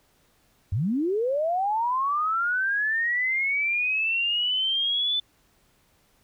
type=linear sweep; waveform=sine; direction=up; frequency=81.1 to 3520 Hz; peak=-22 dBFS; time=0.72-5.2 s; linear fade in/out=5 ms; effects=pink hiss -64 dBFS RMS until 6.23 s